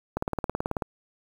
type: click train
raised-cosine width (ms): 1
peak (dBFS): -13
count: 13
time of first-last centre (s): 0.17-0.822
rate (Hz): 18.4
effects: 7-bit